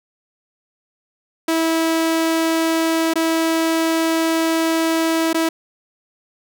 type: tone with dropouts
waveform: sawtooth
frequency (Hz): 325.8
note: E4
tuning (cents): -20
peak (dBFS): -12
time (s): 1.48-5.49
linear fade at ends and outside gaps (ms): 5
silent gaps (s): 3.137-3.156 / 5.331-5.344
effects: none